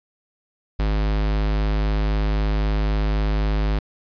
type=tone; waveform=square; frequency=51.91 Hz; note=G#1; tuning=in tune; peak=-19 dBFS; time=0.79-3.79 s; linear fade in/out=5 ms; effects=resampled to 11025 Hz + 9-bit